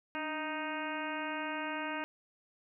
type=harmonic tone with a mistuned harmonic; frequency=311.1 Hz; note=D#4; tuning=in tune; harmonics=1 / 2 / 3 / 4 / 5 / 6 / 7 / 8 / 9; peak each=-41 / -43 / -41 / -45 / -42 / -47 / -47 / -46 / -48 dBFS; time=0.15-2.04 s; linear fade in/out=0 ms; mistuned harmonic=1; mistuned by=-71 cents; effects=none